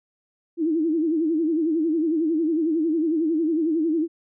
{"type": "tone with vibrato", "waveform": "sine", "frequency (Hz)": 320.4, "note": "E4", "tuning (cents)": -49, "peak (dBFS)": -19, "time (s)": [0.57, 4.08], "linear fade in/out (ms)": 50, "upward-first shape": "sine", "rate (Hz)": 11, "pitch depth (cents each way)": 110, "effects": []}